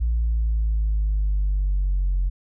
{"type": "exponential sweep", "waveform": "sine", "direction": "down", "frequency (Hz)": [58.27, 44.92], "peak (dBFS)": -17, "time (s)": [0, 2.3], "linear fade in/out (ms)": 20, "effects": ["tanh soft clip ceiling -16 dBFS"]}